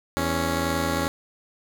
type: tone pair together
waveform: 10% pulse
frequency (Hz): 82.41 / 277.2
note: E2 / C#4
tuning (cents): 0 / 0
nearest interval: octave + major sixth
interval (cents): 2100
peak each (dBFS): -18 / -17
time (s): 0.17-1.08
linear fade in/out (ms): 0
effects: none